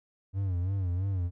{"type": "tone with vibrato", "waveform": "triangle", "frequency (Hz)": 93, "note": "F#2", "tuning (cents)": 9, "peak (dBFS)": -25, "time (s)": [0.33, 1.31], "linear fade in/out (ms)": 50, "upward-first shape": "sine", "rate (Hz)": 3, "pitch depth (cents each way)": 110, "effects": []}